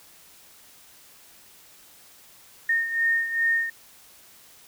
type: beating tone pair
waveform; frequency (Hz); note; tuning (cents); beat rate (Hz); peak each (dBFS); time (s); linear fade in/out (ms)
sine; 1835 / 1837.5; A#6 / A#6; -28 / -25; 2.5; -22 / -28; 2.69-3.7; 5
effects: white hiss -52 dBFS RMS until 4.67 s